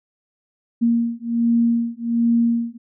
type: beating tone pair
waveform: sine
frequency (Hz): 232.9 / 234.2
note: A#3 / A#3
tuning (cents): -1 / +8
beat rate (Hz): 1.3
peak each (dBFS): -19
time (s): 0.81-2.78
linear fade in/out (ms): 20
effects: none